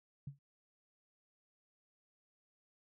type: tone with exponential decay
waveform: sine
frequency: 140 Hz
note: C#3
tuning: 18 cents sharp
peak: -38 dBFS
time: 0.27-0.39 s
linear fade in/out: 5 ms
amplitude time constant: 26 ms
effects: none